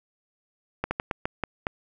slowing click train, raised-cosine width 0.5 ms, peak -11 dBFS, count 7, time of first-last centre 0.84-1.669 s, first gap 70 ms, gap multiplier 1.27, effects none

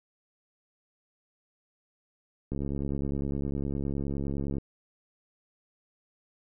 click train, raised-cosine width 3 ms, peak -20 dBFS, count 145, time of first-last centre 2.52-4.583 s, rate 69.8 Hz, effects none

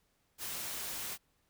white noise, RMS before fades -40 dBFS, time 0.38-1.18 s, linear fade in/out 50 ms, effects pink hiss -75 dBFS RMS until 1.49 s

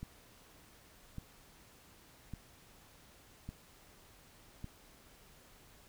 click train, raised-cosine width 5 ms, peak -30 dBFS, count 5, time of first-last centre 0.03-4.644 s, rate 0.867 Hz, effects pink hiss -61 dBFS RMS until 5.88 s

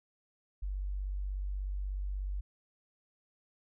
sine tone, 48.27 Hz, G1, 26 cents flat, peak -33 dBFS, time 0.62-2.41 s, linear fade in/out 10 ms, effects none

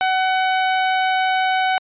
sawtooth tone, 751 Hz, F#5, 26 cents sharp, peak -12 dBFS, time 0.01-1.78 s, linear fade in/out 0 ms, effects resampled to 8000 Hz

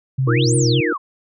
sine tone with vibrato, 127.1 Hz, C3, 50 cents flat, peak -15 dBFS, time 0.18-0.81 s, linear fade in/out 10 ms, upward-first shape square, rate 5.4 Hz, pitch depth 66 cents each way
sine exponential two-way sweep, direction up then down, 1017 to 9610 to 1017 Hz, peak -21 dBFS, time 0.27-0.98 s, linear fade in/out 20 ms, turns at 0.55 s
sine chord, Eb suspended second, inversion none, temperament equal with one note detuned, 311.1 / 349.2 / 468.9 Hz, Eb4 / F4 / Bb4, 0 / 0 / +10 cents, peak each -22 / -22 / -22 dBFS, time 0.27-0.93 s, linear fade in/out 5 ms
effects none

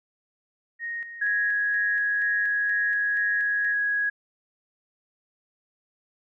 sine tone with tremolo, 1864.7 Hz, A#6, in tune, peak -29 dBFS, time 0.79-3.75 s, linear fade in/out 50 ms, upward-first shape square, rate 2.1 Hz, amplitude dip 60%
sine tone, 1661.2 Hz, G#6, in tune, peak -22 dBFS, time 1.21-4.1 s, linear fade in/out 10 ms
effects none

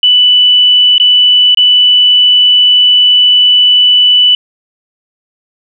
sine tone with dropouts, 2977 Hz, F#7, 10 cents sharp, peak -3 dBFS, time 0.03-4.35 s, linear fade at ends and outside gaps 2 ms, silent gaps 0.981-0.999 / 1.547-1.572 s, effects none

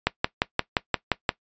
click train, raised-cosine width 0.3 ms, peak -3 dBFS, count 8, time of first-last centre 0.07-1.292 s, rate 5.73 Hz, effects noise-tail reverb RT60 0.1 s tail -19 dB re dry + resampled to 16000 Hz

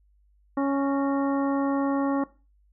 harmonic tone with a mistuned harmonic, 277.2 Hz, C#4, in tune, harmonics 1 / 2 / 3 / 4 / 5 / 7, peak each -23 / -30 / -33 / -33 / -40 / -44 dBFS, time 0.57-2.24 s, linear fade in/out 5 ms, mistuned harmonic 7, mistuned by -87 cents, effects noise-tail reverb RT60 0.3 s tail -17 dB re dry + added 50 Hz sine -59 dBFS peak until 2.72 s

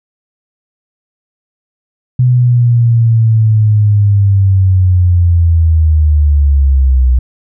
sine linear sweep, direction down, 126.1 to 61.74 Hz, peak -5 dBFS, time 2.19-7.19 s, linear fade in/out 5 ms, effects none

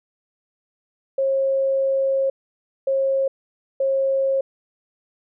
sine tone bursts at uneven times, 540 Hz, C#5, 45 cents flat, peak -17 dBFS, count 3, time 1.18-2.3 / 2.87-3.28 / 3.8-4.41 s, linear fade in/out 5 ms, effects none

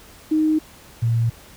sine tone pair in turn, 311.1 / 115.69 Hz, D#4 / A#2, 0 / -13 cents, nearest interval octave + perfect fourth, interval 1713 cents, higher first, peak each -15 / -16 dBFS, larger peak first, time 0.31-0.59 / 1.02-1.3 s, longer neither, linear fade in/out 10 ms, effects pink hiss -46 dBFS RMS until 1.56 s

